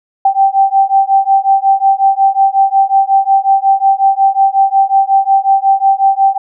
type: beating tone pair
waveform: sine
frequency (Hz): 778 / 783.5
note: G5 / G5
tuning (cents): -13 / -1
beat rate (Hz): 5.5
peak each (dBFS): -10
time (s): 0.25-6.38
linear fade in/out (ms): 5
effects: none